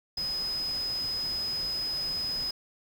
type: tone in noise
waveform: sine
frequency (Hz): 5040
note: D#8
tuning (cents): +21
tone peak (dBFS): -29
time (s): 0.17-2.51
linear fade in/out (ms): 5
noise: pink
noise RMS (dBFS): -44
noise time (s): 0.17-2.51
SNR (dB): +12
effects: none